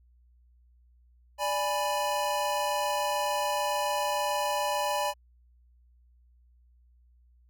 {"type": "chord", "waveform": "square", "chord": "G# diminished", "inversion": "second", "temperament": "equal", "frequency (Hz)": [587.3, 830.6, 987.8], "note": ["D5", "G#5", "B5"], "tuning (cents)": [0, 0, 0], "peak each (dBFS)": -32, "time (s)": [1.38, 5.14], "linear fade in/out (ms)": 50, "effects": ["added 60 Hz sine -58 dBFS peak until 7.49 s"]}